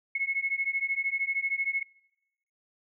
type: beating tone pair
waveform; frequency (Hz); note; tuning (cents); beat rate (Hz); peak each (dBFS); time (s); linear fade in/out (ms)
sine; 2179 / 2192; C#7 / C#7; -30 / -20; 13; -30; 0.15-1.83; 5
effects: noise-tail reverb RT60 1.0 s tail -26 dB re dry